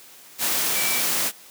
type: tone in noise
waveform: sine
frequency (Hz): 2313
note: D7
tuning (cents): -27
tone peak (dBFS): -28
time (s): 0.73-1.03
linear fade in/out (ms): 50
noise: white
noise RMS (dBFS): -23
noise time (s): 0.38-1.32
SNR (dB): -8
effects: white hiss -47 dBFS RMS until 1.5 s + high-pass 150 Hz 12 dB/octave